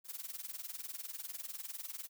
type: noise with tremolo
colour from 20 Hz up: blue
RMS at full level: -41 dBFS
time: 0.04-2.09 s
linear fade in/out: 50 ms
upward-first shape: triangle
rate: 20 Hz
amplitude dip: 95%
effects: none